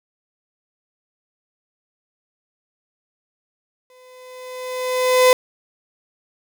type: tone with exponential growth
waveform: 35% pulse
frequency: 507 Hz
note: B4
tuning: 45 cents sharp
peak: -7 dBFS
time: 3.9-5.33 s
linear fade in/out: 1 ms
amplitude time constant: 310 ms
effects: none